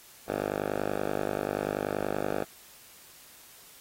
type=tone with band-pass filter; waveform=5% pulse; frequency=50.4 Hz; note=G1; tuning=49 cents sharp; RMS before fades=-32 dBFS; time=0.28-2.44 s; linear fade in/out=5 ms; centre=650 Hz; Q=0.93; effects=white hiss -53 dBFS RMS until 3.8 s + AAC 48 kbps